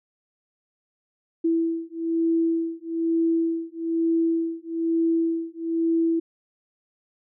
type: beating tone pair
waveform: sine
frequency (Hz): 329.6 / 330.7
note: E4 / E4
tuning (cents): 0 / +6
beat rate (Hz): 1.1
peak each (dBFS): -24 / -24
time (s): 1.44-6.2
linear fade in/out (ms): 10
effects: none